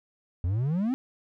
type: exponential sweep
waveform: triangle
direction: up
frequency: 82.41 to 271.2 Hz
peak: -22 dBFS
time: 0.44-0.94 s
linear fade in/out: 0 ms
effects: none